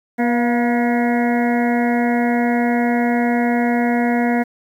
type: harmonic tone with a mistuned harmonic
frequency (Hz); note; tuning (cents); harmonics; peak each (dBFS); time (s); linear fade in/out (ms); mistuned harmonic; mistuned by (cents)
240.3; B3; -47; 1 / 2 / 3 / 4 / 6 / 7 / 8 / 9; -16 / -24 / -22 / -31 / -32 / -30 / -29 / -30; 0.18-4.44; 20; 3; -32
effects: 8-bit